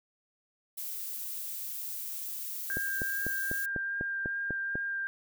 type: noise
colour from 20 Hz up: violet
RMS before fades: -38 dBFS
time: 0.77-3.66 s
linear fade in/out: 10 ms
type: tone with vibrato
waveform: sine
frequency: 1598 Hz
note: G6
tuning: 33 cents sharp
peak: -31 dBFS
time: 2.7-5.07 s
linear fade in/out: 0 ms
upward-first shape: triangle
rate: 2.5 Hz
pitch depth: 13 cents each way
type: click train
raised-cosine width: 2 ms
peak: -22 dBFS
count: 9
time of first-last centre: 2.77-4.755 s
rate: 4.03 Hz
effects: none